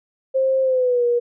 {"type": "tone with pitch glide", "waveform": "sine", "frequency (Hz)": [529, 479.5], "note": ["C5", "A#4"], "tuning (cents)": [19, 49], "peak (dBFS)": -15, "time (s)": [0.34, 1.2], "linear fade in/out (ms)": 20, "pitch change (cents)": -170, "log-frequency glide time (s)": [0.62, 1.05], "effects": []}